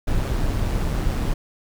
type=noise with amplitude modulation; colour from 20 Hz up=brown; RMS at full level=-20 dBFS; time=0.07-1.34 s; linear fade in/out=10 ms; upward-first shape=sine; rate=132 Hz; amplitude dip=40%; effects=none